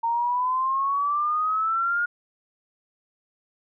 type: exponential sweep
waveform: sine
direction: up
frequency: 917 to 1434 Hz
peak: -21 dBFS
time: 0.03-2.06 s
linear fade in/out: 10 ms
effects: none